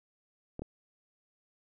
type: clicks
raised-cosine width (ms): 2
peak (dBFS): -25 / -25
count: 2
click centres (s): 0.594 / 0.62
effects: none